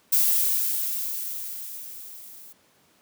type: noise with level ramp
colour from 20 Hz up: violet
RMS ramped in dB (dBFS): -19 to -46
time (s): 0.12-2.53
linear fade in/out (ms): 10
effects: pink hiss -61 dBFS RMS until 3.01 s + high-pass 150 Hz 12 dB/octave